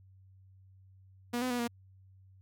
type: tone with pitch steps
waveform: sawtooth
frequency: 240.9 / 253.6 / 243.7 / 236.8 Hz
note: B3 / B3 / B3 / A#3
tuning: -43 / +46 / -23 / +27 cents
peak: -27 dBFS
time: 1.33-1.678 s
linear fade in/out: 10 ms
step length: 87 ms
effects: added 95 Hz sine -56 dBFS peak until 2.41 s